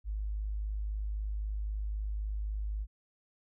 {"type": "tone", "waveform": "sine", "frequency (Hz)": 51.91, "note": "G#1", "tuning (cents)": 0, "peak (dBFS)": -32, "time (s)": [0.04, 2.87], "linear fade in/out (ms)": 50, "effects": []}